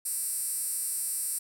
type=tone with high-pass filter; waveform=10% pulse; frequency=332.2 Hz; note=E4; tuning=13 cents sharp; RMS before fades=-32 dBFS; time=0.05-1.39 s; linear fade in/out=10 ms; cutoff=9700 Hz; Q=7.4; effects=none